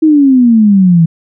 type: exponential sweep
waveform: sine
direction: down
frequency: 321.6 to 160.6 Hz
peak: -3 dBFS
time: 0.02-1.06 s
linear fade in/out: 10 ms
effects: none